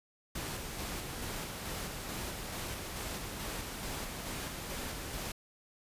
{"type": "noise with tremolo", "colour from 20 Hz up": "pink", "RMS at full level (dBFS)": -39, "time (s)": [0.35, 5.32], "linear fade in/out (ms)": 5, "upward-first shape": "square", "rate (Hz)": 2.3, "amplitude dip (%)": 25, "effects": ["resampled to 32000 Hz"]}